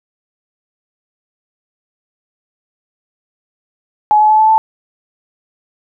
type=tone with pitch steps; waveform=sine; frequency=846 / 854.3 / 862.8 / 871.3 / 879.9 Hz; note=G#5 / G#5 / A5 / A5 / A5; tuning=+32 / +49 / -34 / -17 / 0 cents; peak=-6 dBFS; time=4.11-4.58 s; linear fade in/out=0 ms; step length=94 ms; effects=none